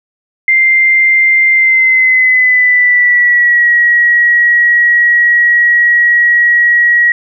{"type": "tone with pitch glide", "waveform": "sine", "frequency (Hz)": [2093, 1908.2], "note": ["C7", "A#6"], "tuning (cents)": [0, 40], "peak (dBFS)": -5, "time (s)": [0.48, 7.12], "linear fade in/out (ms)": 2, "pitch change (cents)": -160, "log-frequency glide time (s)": [1.52, 3.69], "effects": []}